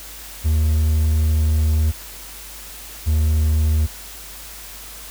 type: tone pair in turn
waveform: triangle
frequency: 77.78 / 77.44 Hz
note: D#2 / D#2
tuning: 0 / -8 cents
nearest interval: unison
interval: 8 cents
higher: first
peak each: -12 / -12 dBFS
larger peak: neither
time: 0.44-1.92 / 3.06-3.87 s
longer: first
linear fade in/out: 20 ms
effects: added 50 Hz sine -41 dBFS peak until 5.1 s + white hiss -37 dBFS RMS until 5.1 s